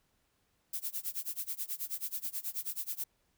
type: noise with tremolo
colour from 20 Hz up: violet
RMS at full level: -35 dBFS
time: 0.73-3.04 s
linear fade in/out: 5 ms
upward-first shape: sine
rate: 9.3 Hz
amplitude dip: 95%
effects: pink hiss -75 dBFS RMS until 3.37 s